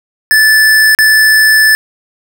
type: tone with dropouts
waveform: square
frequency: 1747 Hz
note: A6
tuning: 13 cents flat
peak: -5 dBFS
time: 0.31-1.75 s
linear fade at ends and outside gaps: 0 ms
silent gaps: 0.949-0.988 s
effects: none